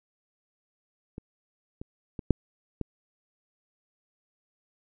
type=clicks; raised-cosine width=3 ms; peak=-25 / -25 / -22 / -6 / -17 dBFS; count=5; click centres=1.181 / 1.815 / 2.192 / 2.307 / 2.813 s; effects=none